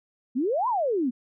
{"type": "exponential two-way sweep", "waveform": "sine", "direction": "up then down", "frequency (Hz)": [229.7, 1046.5, 229.7], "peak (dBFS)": -22, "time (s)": [0.35, 1.11], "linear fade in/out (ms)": 20, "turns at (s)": 0.68, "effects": []}